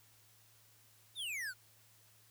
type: exponential sweep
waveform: square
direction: down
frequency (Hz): 3814 to 1395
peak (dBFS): -39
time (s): 1.15-1.54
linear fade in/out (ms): 50
effects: added 109 Hz sine -70 dBFS peak until 2.3 s + white hiss -66 dBFS RMS until 2.3 s